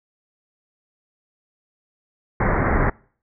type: low-pass noise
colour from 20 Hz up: pink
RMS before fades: -19 dBFS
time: 2.4-2.9 s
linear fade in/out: 5 ms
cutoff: 2100 Hz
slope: 96 dB/octave
effects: noise-tail reverb RT60 0.5 s tail -25 dB re dry